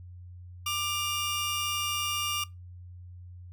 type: tone pair together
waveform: sawtooth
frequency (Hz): 1188.2 / 2826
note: D6 / F7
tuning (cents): +20 / +20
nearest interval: octave + minor third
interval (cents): 1500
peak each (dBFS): -28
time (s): 0.66-2.44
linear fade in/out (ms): 5
effects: noise-tail reverb RT60 0.2 s tail -21 dB re dry + added 89 Hz sine -43 dBFS peak until 3.52 s